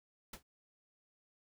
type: noise with exponential decay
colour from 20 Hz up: pink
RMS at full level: -41 dBFS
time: 0.33-0.43 s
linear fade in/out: 5 ms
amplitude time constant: 21 ms
effects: none